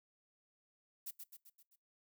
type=noise with echo; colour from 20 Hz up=violet; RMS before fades=-44 dBFS; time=1.06-1.11 s; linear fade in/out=10 ms; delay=130 ms; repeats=5; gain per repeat=-5 dB; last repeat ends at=1.76 s; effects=noise-tail reverb RT60 0.2 s tail -22 dB re dry